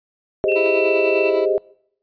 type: chord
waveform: sine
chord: Ab major seventh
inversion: third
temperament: equal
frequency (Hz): 392 / 415.3 / 523.3 / 622.3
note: G4 / Ab4 / C5 / Eb5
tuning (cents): 0 / 0 / 0 / 0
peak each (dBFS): -19 / -22 / -24 / -20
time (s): 0.44-1.58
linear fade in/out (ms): 0
type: tone with pitch glide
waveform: sine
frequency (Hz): 2700 to 2675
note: E7 to E7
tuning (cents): +41 to +25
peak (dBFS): -22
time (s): 0.48-1.3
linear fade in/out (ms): 10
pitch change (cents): -16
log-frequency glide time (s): 0.76-0.95
type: clicks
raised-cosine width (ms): 0.3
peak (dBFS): -24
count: 2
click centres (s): 0.52 / 0.662
type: tone with tremolo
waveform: 20% pulse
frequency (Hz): 329.6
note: E4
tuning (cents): 0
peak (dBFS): -19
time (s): 0.55-1.46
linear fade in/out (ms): 20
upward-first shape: sine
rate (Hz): 10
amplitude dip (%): 40
effects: noise-tail reverb RT60 0.7 s tail -24 dB re dry + resampled to 11025 Hz